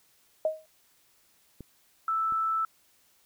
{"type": "tone with exponential decay", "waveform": "sine", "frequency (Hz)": 628, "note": "D#5", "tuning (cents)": 16, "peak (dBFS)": -20, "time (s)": [0.45, 0.66], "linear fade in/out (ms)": 2, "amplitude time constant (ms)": 44}
{"type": "clicks", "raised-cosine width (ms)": 3, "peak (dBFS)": [-29, -36], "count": 2, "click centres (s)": [1.607, 2.323]}
{"type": "tone", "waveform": "sine", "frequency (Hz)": 1318.5, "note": "E6", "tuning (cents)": 0, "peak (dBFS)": -25, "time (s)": [2.08, 2.65], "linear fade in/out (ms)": 2}
{"effects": ["white hiss -65 dBFS RMS until 3.25 s"]}